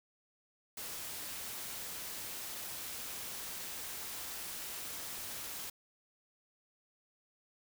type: noise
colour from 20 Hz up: white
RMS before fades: -43 dBFS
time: 0.77-5.7 s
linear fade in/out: 5 ms
effects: none